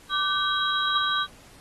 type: tone cluster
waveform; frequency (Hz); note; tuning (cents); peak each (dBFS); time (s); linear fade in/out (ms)
sine; 1172 / 1527 / 3267 / 3858; D6 / G6 / G#7 / B7; -4 / -46 / -29 / -41; -26 / -28 / -31 / -28; 0.09-1.27; 50
effects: pink hiss -52 dBFS RMS until 1.6 s + AAC 32 kbps